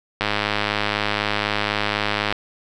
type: click train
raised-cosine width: 0.3 ms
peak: -4 dBFS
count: 221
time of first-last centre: 0.21-2.325 s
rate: 104 Hz
effects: none